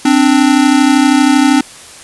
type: tone pair together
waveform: square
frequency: 261.6 / 294.3 Hz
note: C4 / D4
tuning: 0 / +4 cents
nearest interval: major second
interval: 204 cents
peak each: -10 dBFS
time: 0.05-1.61 s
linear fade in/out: 5 ms
effects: white hiss -34 dBFS RMS until 2.03 s + resampled to 24000 Hz